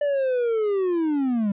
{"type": "linear sweep", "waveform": "triangle", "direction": "down", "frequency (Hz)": [589, 194.6], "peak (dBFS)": -18, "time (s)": [0.01, 1.52], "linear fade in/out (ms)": 5, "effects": ["resampled to 8000 Hz"]}